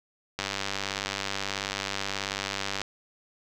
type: click train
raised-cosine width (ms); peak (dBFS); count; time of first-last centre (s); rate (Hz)
0.2; -12; 240; 0.39-2.816; 98.5
effects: none